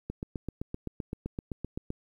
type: click train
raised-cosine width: 3 ms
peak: -21 dBFS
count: 15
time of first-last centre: 0.1-1.904 s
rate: 7.76 Hz
effects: 10-bit